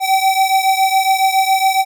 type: beating tone pair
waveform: square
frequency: 766 / 773.2 Hz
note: G5 / G5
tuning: -40 / -24 cents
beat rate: 7.2 Hz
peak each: -14 / -17 dBFS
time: 0-1.85 s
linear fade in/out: 50 ms
effects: none